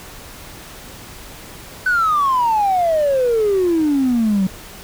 triangle exponential sweep, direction down, 1521 to 185 Hz, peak -10 dBFS, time 1.86-4.47 s, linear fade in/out 5 ms, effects tanh soft clip ceiling -10 dBFS + pink hiss -37 dBFS RMS until 4.83 s

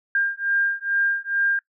sine beating tone pair, 1601 / 1603.3 Hz, G6 / G6, +36 / +39 cents, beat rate 2.3 Hz, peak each -23 dBFS, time 0.15-1.59 s, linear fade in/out 2 ms, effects noise-tail reverb RT60 0.1 s tail -23 dB re dry

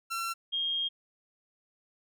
sawtooth / sine tone pair in turn, 1355 / 3234 Hz, E6 / G#7, +47 / -47 cents, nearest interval octave + minor third, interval 1506 cents, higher second, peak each -28 dBFS, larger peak neither, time 0.1-0.34 / 0.52-0.89 s, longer second, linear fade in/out 20 ms, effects none

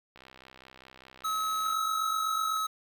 click train, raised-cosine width 0.3 ms, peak -34 dBFS, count 103, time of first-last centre 0.16-1.729 s, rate 65 Hz
square tone, 1284 Hz, E6, 46 cents flat, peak -29 dBFS, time 1.24-2.67 s, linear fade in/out 10 ms
sine tone with tremolo, 1332 Hz, E6, 18 cents sharp, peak -33 dBFS, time 1.66-2.57 s, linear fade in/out 0 ms, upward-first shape triangle, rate 3.1 Hz, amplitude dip 25%
effects 9-bit

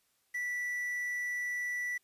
triangle tone with quantisation, 1963 Hz, B6, 11 cents flat, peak -31 dBFS, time 0.34-1.98 s, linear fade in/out 10 ms, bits 9, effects white hiss -74 dBFS RMS until 2.03 s + resampled to 32000 Hz

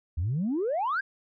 sine exponential sweep, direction up, 74.9 to 1661.2 Hz, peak -24 dBFS, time 0.17-1.01 s, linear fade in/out 10 ms, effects tanh soft clip ceiling -22 dBFS

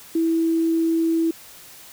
sine tone, 328.1 Hz, E4, 8 cents flat, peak -17 dBFS, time 0.15-1.31 s, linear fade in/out 5 ms, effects white hiss -44 dBFS RMS until 1.92 s

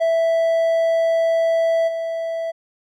triangle tone with level steps, 659.3 Hz, E5, in tune, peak -13 / -20 dBFS, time 0-2.52 s, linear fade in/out 20 ms, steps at 1.87 s, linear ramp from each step 20 ms, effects none

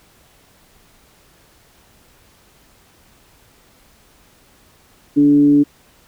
sine tone with frequency modulation, 289.5 Hz, D4, 25 cents flat, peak -8 dBFS, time 5.16-5.64 s, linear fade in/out 20 ms, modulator 143 Hz, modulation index 0.28, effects pink hiss -52 dBFS RMS until 6.07 s

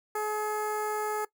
15% pulse tone with notch filter, 425 Hz, G#4, 40 cents sharp, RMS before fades -31 dBFS, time 0.15-1.25 s, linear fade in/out 5 ms, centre 3800 Hz, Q 0.55, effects noise-tail reverb RT60 0.1 s tail -20 dB re dry

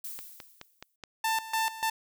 violet noise with exponential decay, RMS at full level -37 dBFS, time 0.04-0.96 s, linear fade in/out 5 ms, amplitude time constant 200 ms
click train, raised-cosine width 0.2 ms, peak -24 dBFS, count 5, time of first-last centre 0.19-1.037 s, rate 4.72 Hz
sawtooth tone with tremolo, 890 Hz, A5, 20 cents sharp, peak -22 dBFS, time 1.24-1.9 s, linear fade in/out 5 ms, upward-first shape square, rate 3.4 Hz, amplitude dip 80%
effects none

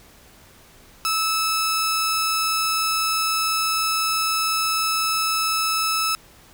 sawtooth tone pair together, 1307 / 2614 Hz, E6 / E7, -15 / -15 cents, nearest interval octave, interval 1200 cents, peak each -18 / -18 dBFS, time 1.05-6.15 s, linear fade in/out 0 ms, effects pink hiss -50 dBFS RMS until 6.53 s

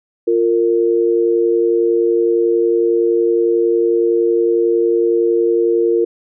sine tone pair together, 348.6 / 459.5 Hz, F4 / A#4, -3 / -25 cents, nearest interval perfect fourth, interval 478 cents, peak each -14 dBFS, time 0.27-6.05 s, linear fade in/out 10 ms, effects none

